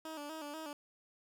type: tone with vibrato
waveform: 15% pulse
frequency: 304 Hz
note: D#4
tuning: 40 cents flat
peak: -36 dBFS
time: 0.05-0.73 s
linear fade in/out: 2 ms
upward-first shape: square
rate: 4.1 Hz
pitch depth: 75 cents each way
effects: none